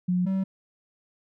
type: tone pair in turn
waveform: sine / triangle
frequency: 180 / 191.45 Hz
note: F#3 / G3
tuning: -47 / -41 cents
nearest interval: minor second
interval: 106 cents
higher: second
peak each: -21 dBFS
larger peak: neither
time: 0.08-0.26 / 0.26-0.44 s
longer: neither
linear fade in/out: 10 ms
effects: none